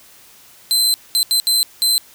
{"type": "tone bursts at uneven times", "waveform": "sawtooth", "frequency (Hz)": 4078, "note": "C8", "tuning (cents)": -45, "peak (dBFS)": -10, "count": 5, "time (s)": [[0.71, 0.94], [1.15, 1.23], [1.31, 1.4], [1.47, 1.63], [1.82, 1.98]], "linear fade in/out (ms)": 0, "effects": ["white hiss -46 dBFS RMS until 2.14 s"]}